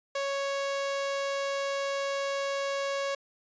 sawtooth tone, 554.4 Hz, C#5, in tune, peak -25 dBFS, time 0.15-3.15 s, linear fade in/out 5 ms, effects resampled to 16000 Hz

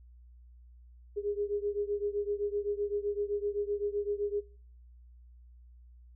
sine beating tone pair, 407.2 / 415 Hz, G#4 / G#4, -34 / -1 cents, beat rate 7.8 Hz, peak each -33 / -34 dBFS, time 1.16-4.41 s, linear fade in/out 20 ms, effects noise-tail reverb RT60 0.5 s tail -23 dB re dry + added 60 Hz sine -52 dBFS peak until 6.15 s

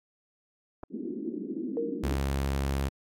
clicks, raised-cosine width 1 ms, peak -33 / -25 dBFS, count 2, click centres 0.832 / 0.835 s
white band-pass noise, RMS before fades -35 dBFS, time 0.9-2.17 s, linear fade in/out 50 ms, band 210 to 350 Hz, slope 48 dB/octave
sine tone with exponential decay, 466.2 Hz, A#4, in tune, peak -25 dBFS, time 1.77-2.28 s, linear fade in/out 1 ms, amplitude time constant 110 ms
sawtooth tone, 68.5 Hz, C#2, 20 cents flat, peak -23 dBFS, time 2.03-2.89 s, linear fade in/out 10 ms
effects AAC 64 kbps

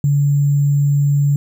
sine tone with sample-and-hold, 143.1 Hz, D3, 45 cents flat, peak -11 dBFS, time 0.04-1.36 s, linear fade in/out 2 ms, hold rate 7350 Hz, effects none

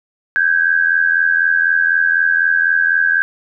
sine tone pair together, 1552 / 1636 Hz, G6 / G#6, -18 / -26 cents, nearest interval minor second, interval 92 cents, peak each -14 dBFS, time 0.36-3.22 s, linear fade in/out 0 ms, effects none

